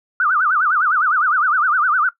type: tone with vibrato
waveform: sine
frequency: 1343 Hz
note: E6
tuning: 32 cents sharp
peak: -13 dBFS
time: 0.2-2.09 s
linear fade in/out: 2 ms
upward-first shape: sine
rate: 9.8 Hz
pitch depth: 230 cents each way
effects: noise-tail reverb RT60 0.1 s tail -18 dB re dry